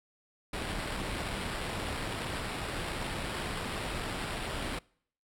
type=noise with sample-and-hold; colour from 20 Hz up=pink; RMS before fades=-36 dBFS; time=0.53-4.79 s; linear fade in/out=5 ms; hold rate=6300 Hz; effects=noise-tail reverb RT60 0.6 s tail -25 dB re dry + low-pass 12000 Hz 12 dB/octave